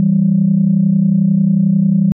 sine tone pair together, 164.82 / 196 Hz, E3 / G3, 0 / 0 cents, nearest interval minor third, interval 300 cents, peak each -13 / -10 dBFS, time 0-2.12 s, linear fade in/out 0 ms, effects tanh soft clip ceiling -2 dBFS

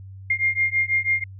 sine beating tone pair, 2116 / 2122.1 Hz, C7 / C7, +19 / +24 cents, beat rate 6.1 Hz, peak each -22 dBFS, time 0.3-1.24 s, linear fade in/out 5 ms, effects added 96 Hz sine -37 dBFS peak until 1.39 s

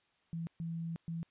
sine tone bursts at uneven times, 165.9 Hz, E3, 11 cents sharp, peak -36 dBFS, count 3, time 0.33-0.47 / 0.6-0.96 / 1.08-1.23 s, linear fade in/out 0 ms, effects white hiss -73 dBFS RMS until 1.3 s + resampled to 8000 Hz

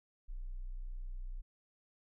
sine tone, 30.87 Hz, B0, in tune, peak -39 dBFS, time 0.28-1.42 s, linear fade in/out 20 ms, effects none

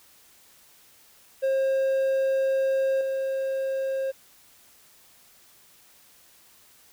triangle tone with level steps, 535 Hz, C5, 38 cents sharp, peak -19 / -23 dBFS, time 1.42-4.12 s, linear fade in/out 20 ms, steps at 3.01 s, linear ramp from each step 2 ms, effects white hiss -56 dBFS RMS until 6.92 s

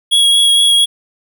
square tone with vibrato, 3322 Hz, G#7, in tune, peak -8 dBFS, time 0.11-0.86 s, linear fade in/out 20 ms, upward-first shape triangle, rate 4.3 Hz, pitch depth 15 cents each way, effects none

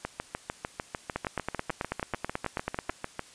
two click trains, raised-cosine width 0.5 ms, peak -14 / -16 dBFS, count 17 / 22, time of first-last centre 1.16-2.897 / 0.05-3.194 s, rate 9.21 / 6.68 Hz, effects white hiss -53 dBFS RMS until 3.34 s + resampled to 22050 Hz

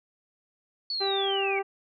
sine linear sweep, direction down, 4483 to 2217 Hz, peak -28 dBFS, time 0.9-1.59 s, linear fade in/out 2 ms
harmonic tone, 392 Hz, G4, in tune, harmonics 1 / 2 / 3 / 4 / 5 / 6 / 7, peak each -28 / -31 / -39 / -42 / -44 / -47 / -47 dBFS, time 1-1.63 s, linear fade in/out 20 ms
effects none

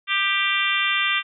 harmonic tone with a mistuned harmonic, 393.1 Hz, G4, 5 cents sharp, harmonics 3 / 4 / 5 / 6 / 7 / 8 / 9, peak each -27 / -28 / -26 / -25 / -26 / -28 / -28 dBFS, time 0.07-1.23 s, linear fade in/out 50 ms, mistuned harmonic 3, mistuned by +23 cents, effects none

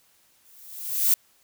violet noise with exponential growth, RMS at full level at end -17 dBFS, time 0.45-1.14 s, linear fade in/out 2 ms, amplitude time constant 150 ms, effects white hiss -62 dBFS RMS until 1.43 s

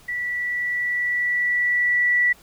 sine tone with level ramp, 1955 Hz, B6, 18 cents flat, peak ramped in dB -24 to -15 dBFS, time 0.08-2.33 s, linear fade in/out 10 ms, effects pink hiss -51 dBFS RMS until 2.42 s

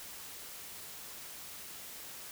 silence, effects white hiss -47 dBFS RMS until 2.31 s

